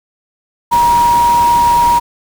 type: tone in noise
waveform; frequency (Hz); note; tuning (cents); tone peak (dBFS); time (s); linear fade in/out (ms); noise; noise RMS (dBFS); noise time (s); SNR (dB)
sine; 950; A#5; +33; -7; 0.71-2; 20; pink; -23; 0.71-2; +13
effects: none